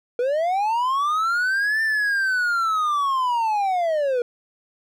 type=linear two-way sweep; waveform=triangle; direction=up then down; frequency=471.5 to 1793 to 471.5 Hz; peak=-17 dBFS; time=0.19-4.22 s; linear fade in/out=2 ms; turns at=1.82 s; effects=none